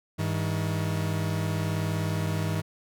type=tone pair together; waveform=40% pulse; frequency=100.79 / 160 Hz; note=G2 / D#3; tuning=+49 / +49 cents; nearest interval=minor sixth; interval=800 cents; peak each=-28 dBFS; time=0.18-2.62 s; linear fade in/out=20 ms; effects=none